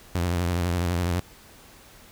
sawtooth tone with vibrato, 87.6 Hz, F2, 6 cents sharp, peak -19 dBFS, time 0.15-1.2 s, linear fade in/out 0 ms, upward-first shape sine, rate 12 Hz, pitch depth 74 cents each way, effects pink hiss -50 dBFS RMS until 2.11 s

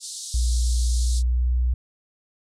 white band-pass noise, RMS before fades -35 dBFS, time 0-1.23 s, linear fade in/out 50 ms, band 3800 to 9400 Hz, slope 48 dB/octave
sine tone with pitch glide, 60 to 61.54 Hz, B1 to B1, -49 to -5 cents, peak -18 dBFS, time 0.34-1.74 s, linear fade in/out 5 ms, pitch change +44 cents, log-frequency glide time 0.94-1.49 s
effects none

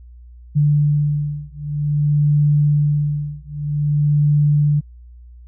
sine beating tone pair, 147 / 147.52 Hz, D3 / D3, +2 / +8 cents, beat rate 0.52 Hz, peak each -17 dBFS, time 0.55-4.81 s, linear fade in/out 20 ms, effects added 60 Hz sine -38 dBFS peak until 5.47 s

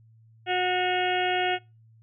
harmonic tone with a mistuned harmonic, 364.4 Hz, F#4, 26 cents flat, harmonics 1 / 2 / 4 / 5 / 6 / 7 / 8 / 9, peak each -29 / -26 / -33 / -34 / -34 / -37 / -33 / -38 dBFS, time 0.46-1.59 s, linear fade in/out 50 ms, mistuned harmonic 8, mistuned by -35 cents, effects noise-tail reverb RT60 0.3 s tail -26 dB re dry + added 112 Hz sine -53 dBFS peak until 2.02 s

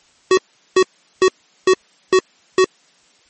square tone bursts, 374.1 Hz, F#4, 19 cents sharp, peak -9 dBFS, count 6, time 0.31-2.644 s, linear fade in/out 2 ms, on 64 ms, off 390 ms, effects white hiss -54 dBFS RMS until 3.29 s + MP3 32 kbps

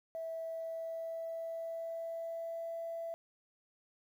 sine tone with pitch glide, 654 to 665.8 Hz, E5 to E5, -14 to +17 cents, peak -37 dBFS, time 0.15-3.14 s, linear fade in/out 0 ms, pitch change +31 cents, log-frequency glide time 0.43-2.77 s, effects tanh soft clip ceiling -33 dBFS + 11-bit

